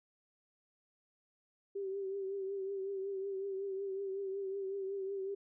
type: tone with vibrato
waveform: sine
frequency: 390 Hz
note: G4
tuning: 9 cents flat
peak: -36 dBFS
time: 1.75-5.35 s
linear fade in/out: 10 ms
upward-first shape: triangle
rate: 5.4 Hz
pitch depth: 53 cents each way
effects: none